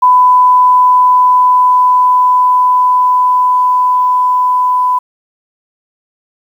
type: tone with level ramp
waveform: sine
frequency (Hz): 1000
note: B5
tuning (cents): +21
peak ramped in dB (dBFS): -3 to -8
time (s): 0.02-4.99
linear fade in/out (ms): 10
effects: 7-bit